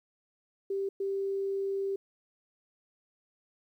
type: tone bursts at uneven times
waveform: sine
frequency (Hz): 392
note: G4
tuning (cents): 0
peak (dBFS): -29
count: 2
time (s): 0.7-0.89 / 1-1.96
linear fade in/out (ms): 5
effects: 11-bit